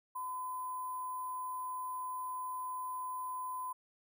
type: tone with sample-and-hold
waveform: sine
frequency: 1014 Hz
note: B5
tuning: 45 cents sharp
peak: -37 dBFS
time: 0.15-3.73 s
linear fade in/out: 10 ms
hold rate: 11025 Hz
effects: none